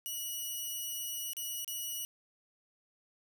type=tone with dropouts; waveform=5% pulse; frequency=2923 Hz; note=F#7; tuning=22 cents flat; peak=-28 dBFS; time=0.06-2.05 s; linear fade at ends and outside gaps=0 ms; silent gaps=1.333-1.368 / 1.646-1.678 s; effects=10-bit